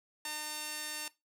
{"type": "tone pair together", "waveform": "5% pulse", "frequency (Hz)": [303.3, 909], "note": ["D#4", "A#5"], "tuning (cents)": [-44, -44], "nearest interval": "octave + perfect fifth", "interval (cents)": 1900, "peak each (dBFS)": [-35, -26], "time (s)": [0.25, 1.08], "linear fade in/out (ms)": 2, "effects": ["noise-tail reverb RT60 0.2 s tail -18 dB re dry"]}